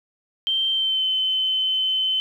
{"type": "tone with pitch glide", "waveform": "sine", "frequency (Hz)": [3136, 3059], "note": ["G7", "G7"], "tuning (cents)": [0, -43], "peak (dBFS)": -19, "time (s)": [0.47, 2.2], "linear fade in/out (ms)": 0, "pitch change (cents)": -43, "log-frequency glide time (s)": [0.71, 1.05], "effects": ["9-bit"]}